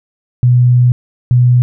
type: tone pair in turn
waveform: sine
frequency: 123.47 / 123.47 Hz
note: B2 / B2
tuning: 0 / 0 cents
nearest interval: unison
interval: 0 cents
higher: neither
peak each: -5 dBFS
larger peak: neither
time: 0.43-0.92 / 1.31-1.62 s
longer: first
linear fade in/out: 0 ms
effects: none